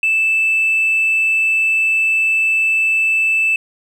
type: tone with hard clipping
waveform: triangle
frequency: 2637 Hz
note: E7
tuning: in tune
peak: -12 dBFS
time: 0.03-3.56 s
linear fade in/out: 2 ms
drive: 2 dB
effects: none